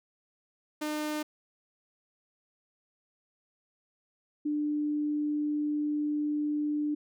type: tone pair in turn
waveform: sawtooth / sine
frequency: 302.9 / 297.4 Hz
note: D#4 / D4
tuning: -46 / +22 cents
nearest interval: unison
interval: 32 cents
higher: first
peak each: -27 dBFS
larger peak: neither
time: 0.81-1.23 / 4.45-6.95 s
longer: second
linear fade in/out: 10 ms
effects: none